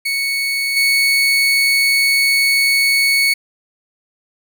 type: tone with level steps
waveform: 30% pulse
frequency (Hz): 2217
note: C#7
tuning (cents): 0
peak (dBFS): -14 / -9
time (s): 0.05-3.34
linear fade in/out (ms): 10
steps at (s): 0.76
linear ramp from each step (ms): 10
effects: none